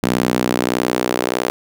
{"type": "tone with high-pass filter sweep", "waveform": "sawtooth", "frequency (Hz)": 61.6, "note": "B1", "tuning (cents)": -4, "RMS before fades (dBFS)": -19, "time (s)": [0.03, 1.5], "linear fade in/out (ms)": 0, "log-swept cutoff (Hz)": [210, 420], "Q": 1.4, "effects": []}